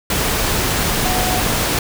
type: tone in noise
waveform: sine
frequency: 735 Hz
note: F#5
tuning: 12 cents flat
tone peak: -22 dBFS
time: 1.05-1.4 s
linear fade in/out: 2 ms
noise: pink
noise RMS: -18 dBFS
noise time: 0.1-1.79 s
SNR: -7 dB
effects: none